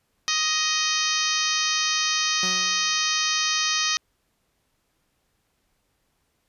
harmonic tone, 625 Hz, D#5, 8 cents sharp, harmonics 2 / 3 / 4 / 5 / 6 / 7 / 8 / 9 / 10, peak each -30 / -30 / -30 / -30 / -30 / -30 / -30 / -30 / -30 dBFS, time 0.28-3.97 s, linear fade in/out 0 ms
sawtooth tone with exponential decay, 185 Hz, F#3, in tune, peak -26 dBFS, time 2.43-3.17 s, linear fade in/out 2 ms, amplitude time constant 160 ms
effects pink hiss -71 dBFS RMS until 6.48 s + resampled to 32000 Hz

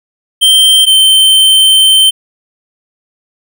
square tone pair in turn, 3136 / 3105 Hz, G7 / G7, 0 / -17 cents, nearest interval unison, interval 17 cents, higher first, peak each -4 dBFS, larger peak neither, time 0.41-0.86 / 0.86-2.11 s, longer second, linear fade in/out 20 ms, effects none

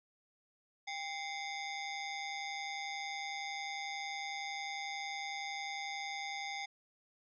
sawtooth ring-modulated tone, 1439 Hz, F#6, 49 cents flat, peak -32 dBFS, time 0.87-6.66 s, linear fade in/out 10 ms, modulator 644 Hz, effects resampled to 16000 Hz

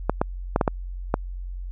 clicks, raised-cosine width 1 ms, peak -5 dBFS, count 6, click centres 0.096 / 0.215 / 0.561 / 0.612 / 0.678 / 1.141 s, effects added 45 Hz sine -30 dBFS peak until 1.71 s

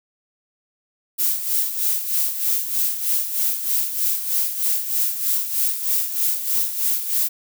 violet noise with tremolo, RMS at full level -19 dBFS, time 1.18-7.29 s, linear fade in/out 20 ms, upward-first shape sine, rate 3.2 Hz, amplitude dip 65%, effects none

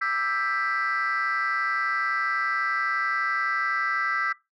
sine chord, E minor seventh, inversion third, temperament just, 1186.7 / 1318.5 / 1582.2 / 1977.8 Hz, D6 / E6 / G6 / B6, +18 / 0 / +16 / +2 cents, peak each -32 / -26 / -28 / -27 dBFS, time 0.01-4.33 s, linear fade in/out 10 ms, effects noise-tail reverb RT60 0.2 s tail -20 dB re dry + tanh soft clip ceiling -18 dBFS

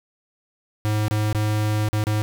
square tone with dropouts, 106.5 Hz, G#2, 44 cents sharp, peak -20 dBFS, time 0.85-2.22 s, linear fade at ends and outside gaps 0 ms, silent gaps 1.082-1.11 / 1.328-1.348 / 1.887-1.93 / 2.039-2.069 s, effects none

